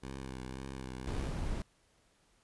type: tone with vibrato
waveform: 10% pulse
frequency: 65.4 Hz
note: C2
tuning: in tune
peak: -33 dBFS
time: 0.02-1.3 s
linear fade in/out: 20 ms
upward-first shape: triangle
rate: 1.9 Hz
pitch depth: 55 cents each way
type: noise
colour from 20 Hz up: brown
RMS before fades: -36 dBFS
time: 1.07-1.62 s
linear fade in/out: 2 ms
effects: pink hiss -70 dBFS RMS until 2.43 s + resampled to 24000 Hz